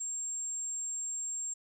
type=tone; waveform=sine; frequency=7459 Hz; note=A#8; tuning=in tune; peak=-34 dBFS; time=0-1.54 s; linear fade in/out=10 ms; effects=11-bit